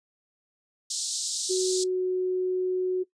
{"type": "band-pass noise", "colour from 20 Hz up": "white", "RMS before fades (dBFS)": -31, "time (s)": [0.9, 1.84], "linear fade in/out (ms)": 5, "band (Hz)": [3800, 8700], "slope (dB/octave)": 48}
{"type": "tone with pitch glide", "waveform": "sine", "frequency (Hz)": [371.3, 368.5], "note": ["F#4", "F#4"], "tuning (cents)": [6, -7], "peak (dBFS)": -23, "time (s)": [1.49, 3.04], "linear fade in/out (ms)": 20, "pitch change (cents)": -13, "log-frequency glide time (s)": [1.61, 2.01]}
{"effects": ["noise-tail reverb RT60 0.1 s tail -18 dB re dry", "resampled to 22050 Hz"]}